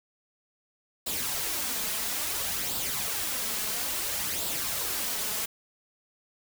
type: noise with flanger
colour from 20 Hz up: white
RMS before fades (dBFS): -31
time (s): 1.06-5.46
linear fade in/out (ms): 10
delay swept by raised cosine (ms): 0.24 to 4.74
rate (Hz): 0.59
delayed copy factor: +0.5
effects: none